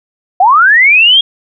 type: linear sweep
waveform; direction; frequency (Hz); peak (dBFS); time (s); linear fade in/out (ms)
sine; up; 698.5 to 3302; -3; 0.4-1.21; 5
effects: none